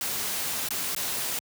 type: noise with dropouts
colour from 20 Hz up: white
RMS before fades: -30 dBFS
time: 0.01-1.39 s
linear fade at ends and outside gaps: 1 ms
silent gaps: 0.687-0.706 / 0.949-0.963 s
effects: high-pass 80 Hz 12 dB/octave